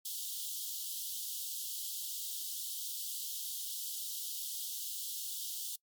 white high-pass noise, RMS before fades -40 dBFS, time 0.05-5.76 s, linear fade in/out 5 ms, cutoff 3000 Hz, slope 96 dB/octave, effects noise-tail reverb RT60 0.1 s tail -24 dB re dry + MP3 96 kbps

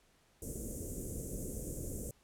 pink band-stop noise, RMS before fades -41 dBFS, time 0.42-2.11 s, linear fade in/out 2 ms, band 550 to 6700 Hz, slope 48 dB/octave, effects pink hiss -69 dBFS RMS until 2.23 s + low-pass 12000 Hz 12 dB/octave

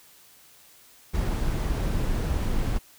brown noise with amplitude modulation, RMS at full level -24 dBFS, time 1.13-2.79 s, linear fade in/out 20 ms, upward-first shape sine, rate 194 Hz, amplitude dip 30%, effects white hiss -54 dBFS RMS until 2.98 s

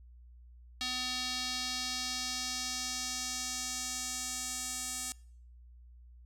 square tone with band-pass filter sweep, 252.7 Hz, B3, 40 cents sharp, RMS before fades -37 dBFS, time 0.81-5.12 s, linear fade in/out 0 ms, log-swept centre 4200 to 8000 Hz, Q 2.1, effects noise-tail reverb RT60 0.6 s tail -25 dB re dry + added 60 Hz sine -52 dBFS peak until 6.25 s

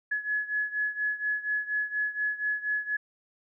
sine beating tone pair, 1696 / 1700.2 Hz, G#6 / G#6, +36 / +40 cents, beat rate 4.2 Hz, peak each -29 / -32 dBFS, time 0.11-2.97 s, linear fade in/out 10 ms, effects none

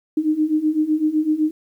sine beating tone pair, 303.8 / 311.7 Hz, D#4 / D#4, -41 / +3 cents, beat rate 7.9 Hz, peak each -21 / -18 dBFS, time 0.17-1.51 s, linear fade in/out 5 ms, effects 9-bit

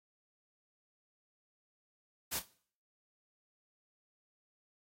white noise with echo, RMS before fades -36 dBFS, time 2.31-2.4 s, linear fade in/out 20 ms, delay 30 ms, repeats 2, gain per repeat -12 dB, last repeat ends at 2.46 s, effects noise-tail reverb RT60 0.5 s tail -19 dB re dry + AAC 48 kbps

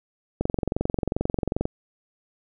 click train, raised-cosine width 2 ms, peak -10 dBFS, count 29, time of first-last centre 0.41-1.654 s, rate 22.5 Hz, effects none

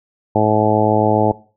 harmonic tone, 107.3 Hz, A2, 43 cents flat, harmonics 1 / 2 / 3 / 4 / 5 / 6 / 7 / 8, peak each -20 / -20 / -20 / -20 / -20 / -20 / -20 / -20 dBFS, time 0.35-1.32 s, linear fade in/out 5 ms, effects noise-tail reverb RT60 0.4 s tail -21 dB re dry

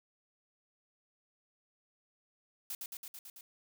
blue noise with echo, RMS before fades -40 dBFS, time 2.7-2.75 s, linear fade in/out 2 ms, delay 110 ms, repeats 6, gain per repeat -2 dB, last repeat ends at 3.41 s, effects none

